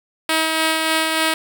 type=tone with tremolo; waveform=5% pulse; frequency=319.2 Hz; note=D#4; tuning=44 cents sharp; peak=-4 dBFS; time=0.29-1.34 s; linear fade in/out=2 ms; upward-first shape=sine; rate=3.4 Hz; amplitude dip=30%; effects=none